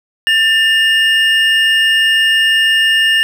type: tone pair together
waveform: triangle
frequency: 1786 / 2840 Hz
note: A6 / F7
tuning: +25 / +28 cents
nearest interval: minor sixth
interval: 803 cents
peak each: -10 dBFS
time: 0.27-3.23 s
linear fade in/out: 0 ms
effects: none